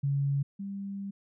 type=tone pair in turn; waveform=sine; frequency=140 / 197.99 Hz; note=C#3 / G3; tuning=+18 / +18 cents; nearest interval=tritone; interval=600 cents; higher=second; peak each=-25 / -34 dBFS; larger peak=first; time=0.03-0.43 / 0.59-1.11 s; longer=second; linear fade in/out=10 ms; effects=none